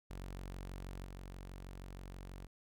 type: tone with level steps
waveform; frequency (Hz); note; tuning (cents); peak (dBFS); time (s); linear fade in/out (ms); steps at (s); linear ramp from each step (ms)
sawtooth; 46.25; F#1; 0; -40 / -43; 0.1-2.47; 10; 1.04; 20
effects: none